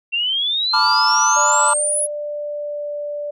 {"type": "exponential sweep", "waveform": "sine", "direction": "up", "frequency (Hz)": [2707, 10630], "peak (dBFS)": -17, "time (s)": [0.12, 2.07], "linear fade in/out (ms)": 20}
{"type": "chord", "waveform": "triangle", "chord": "B half-diminished seventh", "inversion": "third", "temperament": "equal", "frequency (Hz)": [880, 987.8, 1174.7, 1396.9], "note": ["A5", "B5", "D6", "F6"], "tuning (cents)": [0, 0, 0, 0], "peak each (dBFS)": -18, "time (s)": [0.73, 1.74], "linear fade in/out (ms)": 10}
{"type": "tone with pitch glide", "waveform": "sine", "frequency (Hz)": [592, 586.6], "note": ["D5", "D5"], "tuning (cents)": [14, -2], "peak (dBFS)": -23, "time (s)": [1.36, 3.31], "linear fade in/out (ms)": 10, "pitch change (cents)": -16, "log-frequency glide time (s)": [2, 2.9]}
{"effects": []}